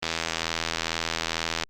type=click train; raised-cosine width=0.2 ms; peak=-8 dBFS; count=133; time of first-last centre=0.03-1.636 s; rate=82.2 Hz; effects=Opus 24 kbps